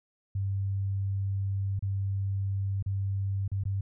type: tone with dropouts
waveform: sine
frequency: 98 Hz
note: G2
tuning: in tune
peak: -27 dBFS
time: 0.35-3.81 s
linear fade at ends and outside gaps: 5 ms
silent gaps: 1.793-1.824 / 2.826-2.861 / 3.479-3.516 / 3.637-3.653 s
effects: none